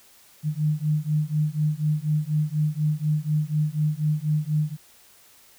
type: beating tone pair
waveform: sine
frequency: 150 / 154.1 Hz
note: D3 / D#3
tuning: +37 / -16 cents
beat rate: 4.1 Hz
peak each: -24 dBFS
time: 0.43-4.77 s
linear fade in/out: 50 ms
effects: white hiss -54 dBFS RMS until 5.58 s